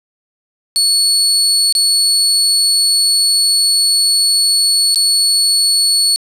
30% pulse tone with dropouts, 4407 Hz, C#8, 11 cents flat, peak -7 dBFS, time 0.76-6.16 s, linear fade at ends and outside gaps 0 ms, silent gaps 1.725-1.751 / 4.946-4.958 s, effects resampled to 32000 Hz + 8-bit

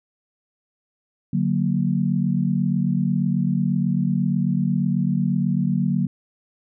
sine chord, D augmented, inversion none, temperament equal, 146.83 / 185 / 233.1 Hz, D3 / F#3 / A#3, 0 / 0 / 0 cents, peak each -23 / -21 / -24 dBFS, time 1.33-6.07 s, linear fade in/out 5 ms, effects none

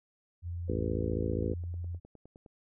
sine tone with vibrato, 86.5 Hz, F2, 16 cents flat, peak -34 dBFS, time 0.42-2 s, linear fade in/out 50 ms, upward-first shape triangle, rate 19 Hz, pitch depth 30 cents each way
harmonic tone, 55 Hz, A1, in tune, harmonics 1 / 2 / 3 / 4 / 5 / 6 / 7 / 8 / 9, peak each -39 / -39 / -39 / -39 / -39 / -39 / -39 / -39 / -39 dBFS, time 0.68-1.54 s, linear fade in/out 10 ms
click train, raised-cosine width 2 ms, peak -39 dBFS, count 15, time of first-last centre 1.02-2.462 s, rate 9.71 Hz
effects none

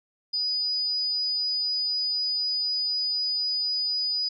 sine tone, 4952 Hz, D#8, 9 cents flat, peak -24 dBFS, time 0.33-4.29 s, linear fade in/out 10 ms, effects none

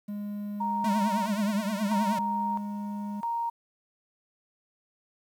triangle tone, 205.9 Hz, G#3, 15 cents flat, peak -30 dBFS, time 0.08-3.21 s, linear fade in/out 10 ms
sine tone with tremolo, 932.3 Hz, A#5, in tune, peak -27 dBFS, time 0.6-3.5 s, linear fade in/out 10 ms, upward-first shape square, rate 0.76 Hz, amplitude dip 80%
square tone with vibrato, 207.7 Hz, G#3, in tune, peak -28 dBFS, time 0.84-2.19 s, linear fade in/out 5 ms, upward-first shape triangle, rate 9.5 Hz, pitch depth 140 cents each way
effects 10-bit

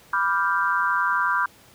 sine chord, G dominant seventh, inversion first, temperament equal, 987.8 / 1174.7 / 1396.9 / 1568 Hz, B5 / D6 / F6 / G6, 0 / 0 / 0 / 0 cents, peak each -25 dBFS, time 0.13-1.46 s, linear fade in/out 5 ms, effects pink hiss -52 dBFS RMS until 1.74 s + high-pass 80 Hz 12 dB/octave

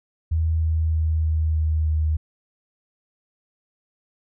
sine tone with pitch steps, 80.5 / 79.94 / 79.39 / 78.84 / 78.3 / 77.76 Hz, E2 / D#2 / D#2 / D#2 / D#2 / D#2, -41 / +47 / +35 / +23 / +11 / 0 cents, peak -18 dBFS, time 0.31-2.17 s, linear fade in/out 10 ms, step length 310 ms, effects none

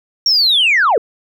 sine linear sweep, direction down, 5630 to 387.6 Hz, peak -8 dBFS, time 0.26-0.98 s, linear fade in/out 2 ms, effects tanh soft clip ceiling -6 dBFS

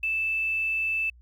sine tone with quantisation, 2637 Hz, E7, in tune, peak -24 dBFS, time 0.03-1.1 s, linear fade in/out 5 ms, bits 9, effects added 60 Hz sine -50 dBFS peak until 1.21 s

